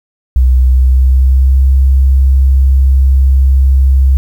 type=tone with pitch glide; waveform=sine; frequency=63.4 to 66.55 Hz; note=B1 to C2; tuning=+46 to +30 cents; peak=-4 dBFS; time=0.36-4.17 s; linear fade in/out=0 ms; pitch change=+84 cents; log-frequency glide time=0.58-1.68 s; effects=7-bit